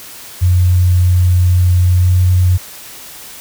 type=tone with pitch glide; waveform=sine; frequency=90 to 90.89 Hz; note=F#2 to F#2; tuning=-47 to -30 cents; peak=-7 dBFS; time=0.41-2.58 s; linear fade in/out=20 ms; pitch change=+17 cents; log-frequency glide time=1.9-2.13 s; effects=white hiss -33 dBFS RMS until 3.4 s